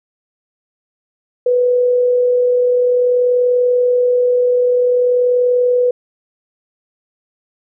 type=tone with amplitude modulation; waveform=sine; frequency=493.9 Hz; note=B4; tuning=in tune; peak=-9 dBFS; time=1.46-5.91 s; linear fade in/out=5 ms; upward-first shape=sine; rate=40.5 Hz; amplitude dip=25%; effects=none